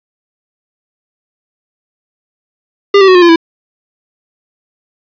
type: tone with pitch steps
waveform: square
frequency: 401 / 385.8 / 371.1 / 357 / 343.5 / 330.5 Hz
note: G4 / G4 / F#4 / F4 / F4 / E4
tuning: +39 / -28 / +5 / +38 / -29 / +5 cents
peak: -3 dBFS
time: 2.94-3.36 s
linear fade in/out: 5 ms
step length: 70 ms
effects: resampled to 11025 Hz + 7-bit